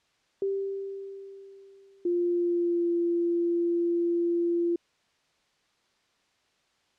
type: tone with exponential decay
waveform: sine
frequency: 392 Hz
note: G4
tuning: in tune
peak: -24 dBFS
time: 0.42-2.45 s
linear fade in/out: 2 ms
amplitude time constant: 440 ms
type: tone with pitch glide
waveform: sine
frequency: 349.2 to 343 Hz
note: F4 to F4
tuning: 0 to -31 cents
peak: -23 dBFS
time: 2.05-4.76 s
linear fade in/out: 5 ms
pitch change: -31 cents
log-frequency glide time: 2.29-2.91 s
effects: white hiss -69 dBFS RMS until 6.98 s + low-pass 5000 Hz 12 dB/octave